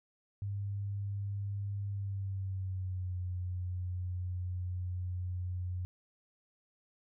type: tone with pitch glide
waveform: sine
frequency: 100.3 to 90.4 Hz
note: G2 to F#2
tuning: +40 to -40 cents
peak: -34 dBFS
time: 0.42-5.85 s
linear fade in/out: 0 ms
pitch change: -180 cents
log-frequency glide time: 1.88-3.19 s
effects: none